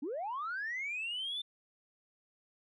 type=linear sweep; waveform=sine; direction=up; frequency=251.2 to 3585 Hz; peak=-34 dBFS; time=0.02-1.42 s; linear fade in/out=10 ms; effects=tanh soft clip ceiling -32 dBFS